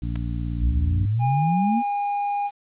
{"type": "harmonic tone", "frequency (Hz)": 58.27, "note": "A#1", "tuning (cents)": 0, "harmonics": [1, 2, 3, 4, 5], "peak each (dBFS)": [-27, -29, -33, -37, -36], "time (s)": [0.02, 1.06], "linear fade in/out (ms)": 5}
{"type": "clicks", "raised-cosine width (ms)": 0.3, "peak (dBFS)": -23, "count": 2, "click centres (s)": [0.157, 0.16]}
{"type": "exponential sweep", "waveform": "sine", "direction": "up", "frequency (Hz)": [58.1, 246.9], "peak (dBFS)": -19, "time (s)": [0.59, 1.83], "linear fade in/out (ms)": 50}
{"type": "tone", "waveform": "triangle", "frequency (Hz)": 814, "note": "G#5", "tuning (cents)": -35, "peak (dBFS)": -20, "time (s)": [1.19, 2.51], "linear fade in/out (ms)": 50}
{"effects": ["resampled to 8000 Hz", "9-bit"]}